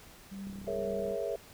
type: tone with tremolo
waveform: sine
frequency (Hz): 196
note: G3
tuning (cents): 0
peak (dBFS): -38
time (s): 0.31-1.16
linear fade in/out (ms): 10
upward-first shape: triangle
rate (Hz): 2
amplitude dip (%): 60
type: click train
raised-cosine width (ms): 3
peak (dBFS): -36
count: 23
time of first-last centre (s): 0.47-1.111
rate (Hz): 34.3
type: chord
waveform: sine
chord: A# half-diminished seventh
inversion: third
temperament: equal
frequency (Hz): 415.3 / 466.2 / 554.4 / 659.3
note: G#4 / A#4 / C#5 / E5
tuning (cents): 0 / 0 / 0 / 0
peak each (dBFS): -37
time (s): 0.67-1.36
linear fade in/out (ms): 5
effects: pink hiss -54 dBFS RMS until 1.53 s